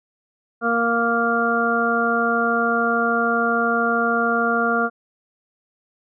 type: harmonic tone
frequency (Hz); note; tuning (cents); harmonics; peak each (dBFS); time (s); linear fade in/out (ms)
233.1; A#3; 0; 1 / 2 / 3 / 5 / 6; -24 / -24 / -24 / -25 / -21; 0.61-4.9; 50
effects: none